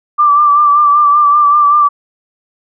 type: tone with vibrato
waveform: sine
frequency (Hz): 1174.7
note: D6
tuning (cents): 0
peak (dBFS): -5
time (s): 0.18-1.89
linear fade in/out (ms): 20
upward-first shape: sine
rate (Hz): 5.2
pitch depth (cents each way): 36
effects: none